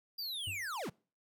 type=linear sweep; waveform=square; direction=down; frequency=4842 to 94 Hz; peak=-38 dBFS; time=0.18-0.9 s; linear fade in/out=10 ms
type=tone with exponential decay; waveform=triangle; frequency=98 Hz; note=G2; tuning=in tune; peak=-36 dBFS; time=0.47-0.69 s; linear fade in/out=5 ms; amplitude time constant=47 ms
effects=noise-tail reverb RT60 0.4 s tail -26 dB re dry